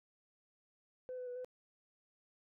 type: tone with pitch steps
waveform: sine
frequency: 507 / 501 / 492.1 / 504 Hz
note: B4 / B4 / B4 / B4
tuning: +45 / +25 / -6 / +35 cents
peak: -40 dBFS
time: 1.09-1.446 s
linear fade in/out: 0 ms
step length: 89 ms
effects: tanh soft clip ceiling -38 dBFS